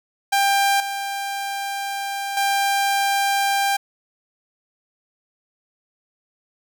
sawtooth tone with level steps, 794 Hz, G5, 22 cents sharp, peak -12 / -21 / -14 dBFS, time 0.32-3.77 s, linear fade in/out 10 ms, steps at 0.8 / 2.37 s, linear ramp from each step 2 ms, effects none

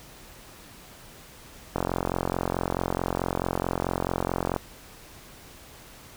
click train, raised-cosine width 1 ms, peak -11 dBFS, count 126, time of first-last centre 1.76-4.563 s, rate 44.6 Hz, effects pink hiss -48 dBFS RMS until 6.16 s

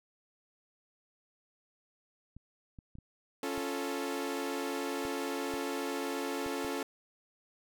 clicks, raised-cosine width 5 ms, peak -36 dBFS, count 9, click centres 2.366 / 2.788 / 2.954 / 2.986 / 3.578 / 5.052 / 5.539 / 6.463 / 6.647 s
sawtooth chord, Db augmented, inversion none, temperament equal, 277.2 / 349.2 / 440 Hz, Db4 / F4 / A4, 0 / 0 / 0 cents, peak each -33 / -36 / -34 dBFS, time 3.43-6.83 s, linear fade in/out 2 ms
effects none

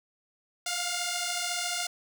5% pulse beating tone pair, 698.5 / 712.5 Hz, F5 / F5, 0 / +34 cents, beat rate 14 Hz, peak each -21 / -21 dBFS, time 0.66-1.87 s, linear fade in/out 5 ms, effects none

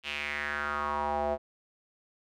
square tone with band-pass filter sweep, 73.42 Hz, D2, in tune, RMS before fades -32 dBFS, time 0.03-1.38 s, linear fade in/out 50 ms, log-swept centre 2900 to 630 Hz, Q 4.3, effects none

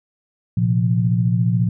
sine chord, Bb suspended second, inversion none, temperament equal, 116.54 / 130.81 / 174.61 Hz, Bb2 / C3 / F3, 0 / 0 / 0 cents, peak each -17 / -23 / -19 dBFS, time 0.57-1.69 s, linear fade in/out 5 ms, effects none

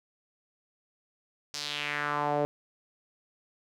sawtooth tone with band-pass filter sweep, 146.83 Hz, D3, in tune, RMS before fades -31 dBFS, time 1.54-2.45 s, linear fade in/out 0 ms, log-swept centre 5500 to 530 Hz, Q 2.7, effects none

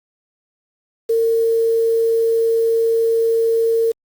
sine tone with quantisation, 455.6 Hz, A#4, 40 cents flat, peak -13 dBFS, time 1.09-3.92 s, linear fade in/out 10 ms, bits 6, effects Opus 48 kbps

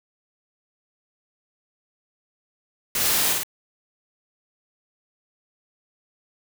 white noise with echo, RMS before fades -24 dBFS, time 2.95-3.33 s, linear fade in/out 2 ms, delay 52 ms, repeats 2, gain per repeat -2 dB, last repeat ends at 3.434 s, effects none

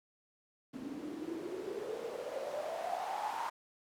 white noise with band-pass filter sweep, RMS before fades -40 dBFS, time 0.73-3.5 s, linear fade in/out 10 ms, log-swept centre 250 to 940 Hz, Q 8.5, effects none

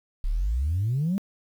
sine exponential sweep, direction up, 32.7 to 204.9 Hz, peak -21 dBFS, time 0.24-1.18 s, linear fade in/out 0 ms, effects tanh soft clip ceiling -19 dBFS + 9-bit

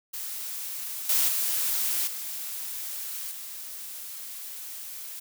blue noise with level steps, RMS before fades -35 / -23 / -27 / -35 / -39 dBFS, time 0.13-5.2 s, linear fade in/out 10 ms, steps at 1.09 / 1.28 / 2.07 / 3.31 s, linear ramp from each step 5 ms, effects none

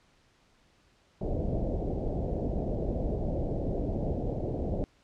pink low-pass noise, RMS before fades -31 dBFS, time 1.21-4.84 s, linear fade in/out 0 ms, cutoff 690 Hz, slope 48 dB/octave, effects pink hiss -65 dBFS RMS until 5.03 s + low-pass 6000 Hz 12 dB/octave

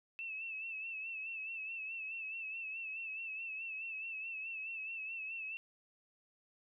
sine tone with vibrato, 2637 Hz, E7, in tune, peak -40 dBFS, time 0.19-5.57 s, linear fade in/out 0 ms, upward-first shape sine, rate 4.7 Hz, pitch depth 55 cents each way, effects none

